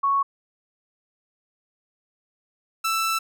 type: tone pair in turn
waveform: sine / sawtooth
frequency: 1108.7 / 1325.7 Hz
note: C#6 / E6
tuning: 0 / +9 cents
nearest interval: minor third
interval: 309 cents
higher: second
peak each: -18 dBFS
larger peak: neither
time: 0.03-0.23 / 2.84-3.19 s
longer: second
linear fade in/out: 10 ms
effects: none